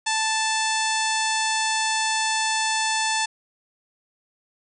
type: harmonic tone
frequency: 880 Hz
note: A5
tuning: in tune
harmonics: 1 / 2 / 3 / 4 / 5 / 6 / 7 / 8 / 9 / 10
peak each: -25 / -28 / -30 / -31 / -32 / -33 / -33 / -34 / -35 / -35 dBFS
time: 0.06-3.26 s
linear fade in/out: 10 ms
effects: none